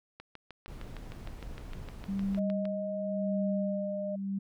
click train, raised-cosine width 0.3 ms, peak -29 dBFS, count 17, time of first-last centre 0.2-2.654 s, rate 6.52 Hz
brown noise, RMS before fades -43 dBFS, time 0.68-2.39 s, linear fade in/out 0 ms
sine tone with tremolo, 196 Hz, G3, in tune, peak -28 dBFS, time 2.08-4.39 s, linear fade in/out 10 ms, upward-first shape sine, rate 0.91 Hz, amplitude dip 65%
sine tone with pitch glide, 622.3 to 608.4 Hz, D#5 to D#5, 0 to -39 cents, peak -33 dBFS, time 2.37-4.16 s, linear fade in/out 10 ms, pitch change -39 cents, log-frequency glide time 3.23-3.76 s
effects none

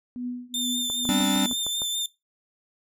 sine tone with tremolo, 246.4 Hz, B3, 4 cents flat, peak -27 dBFS, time 0.16-1.53 s, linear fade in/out 0 ms, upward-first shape triangle, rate 2.3 Hz, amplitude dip 95%
sawtooth tone with vibrato, 3574 Hz, A7, 26 cents sharp, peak -23 dBFS, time 0.54-2.06 s, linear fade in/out 2 ms, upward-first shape sine, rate 5 Hz, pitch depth 21 cents each way
click train, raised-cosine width 1 ms, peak -23 dBFS, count 7, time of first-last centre 0.9-1.819 s, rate 6.53 Hz
square chord, G suspended fourth, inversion none, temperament equal with one note detuned, 195.32 / 261.6 / 293.7 Hz, G3 / C4 / D4, -6 / 0 / 0 cents, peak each -27 dBFS, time 1.09-1.46 s, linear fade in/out 0 ms
effects noise-tail reverb RT60 0.2 s tail -18 dB re dry

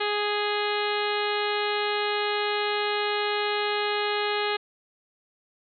harmonic tone, 415.3 Hz, G#4, in tune, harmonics 1 / 2 / 3 / 4 / 5 / 6 / 7 / 8 / 9 / 10, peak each -28 / -31 / -33 / -34 / -35 / -36 / -36 / -37 / -38 / -38 dBFS, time 0-4.57 s, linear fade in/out 10 ms, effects none

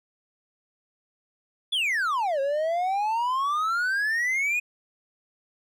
triangle exponential two-way sweep, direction down then up, 3533 to 537 to 2506 Hz, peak -21 dBFS, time 1.72-4.6 s, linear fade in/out 10 ms, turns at 2.4 s, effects none

